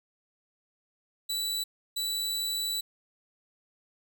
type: tone pair in turn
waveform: sawtooth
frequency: 3951 / 3951 Hz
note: B7 / B7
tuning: 0 / 0 cents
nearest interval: unison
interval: 0 cents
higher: neither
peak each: -26 dBFS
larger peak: neither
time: 1.29-1.64 / 1.96-2.81 s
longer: second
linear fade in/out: 10 ms
effects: none